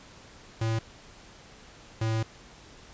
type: tone pair in turn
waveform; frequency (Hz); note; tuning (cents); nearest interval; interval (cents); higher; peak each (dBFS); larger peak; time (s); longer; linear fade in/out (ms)
square; 112.4 / 111.49; A2 / A2; +37 / +23; unison; 14; first; -26; neither; 0.61-0.79 / 2.01-2.23; second; 5
effects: pink hiss -51 dBFS RMS until 2.93 s + resampled to 16000 Hz